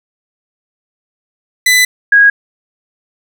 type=tone pair in turn; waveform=sawtooth / sine; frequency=2000 / 1646.2 Hz; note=B6 / G#6; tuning=+21 / -16 cents; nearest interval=minor third; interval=337 cents; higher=first; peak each=-3 dBFS; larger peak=neither; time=1.66-1.85 / 2.12-2.3 s; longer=first; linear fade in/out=5 ms; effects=none